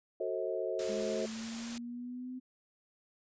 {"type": "chord", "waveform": "sine", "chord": "F# diminished seventh", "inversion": "none", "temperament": "just", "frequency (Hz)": [370, 444, 532.8, 639.4], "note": ["F#4", "A4", "C5", "Eb5"], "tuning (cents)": [0, 16, 31, 47], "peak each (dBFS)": -38, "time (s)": [0.2, 1.26], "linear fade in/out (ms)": 5}
{"type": "noise", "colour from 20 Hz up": "white", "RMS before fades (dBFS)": -43, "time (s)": [0.79, 1.78], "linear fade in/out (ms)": 2}
{"type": "linear sweep", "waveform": "sine", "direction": "up", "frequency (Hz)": [207.7, 256.4], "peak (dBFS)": -39, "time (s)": [0.88, 2.4], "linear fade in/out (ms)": 20}
{"effects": ["resampled to 16000 Hz"]}